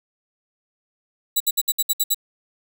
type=tone bursts; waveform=10% pulse; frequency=3912 Hz; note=B7; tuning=17 cents flat; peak=-9 dBFS; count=8; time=1.36-2.145 s; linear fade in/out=10 ms; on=43 ms; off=63 ms; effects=none